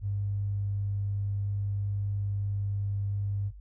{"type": "tone with tanh clipping", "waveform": "triangle", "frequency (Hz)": 100.3, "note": "G2", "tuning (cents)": 40, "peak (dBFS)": -28, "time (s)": [0.01, 3.52], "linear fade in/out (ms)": 50, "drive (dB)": 3, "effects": ["noise-tail reverb RT60 0.1 s tail -20 dB re dry", "added 50 Hz sine -44 dBFS peak until 3.6 s"]}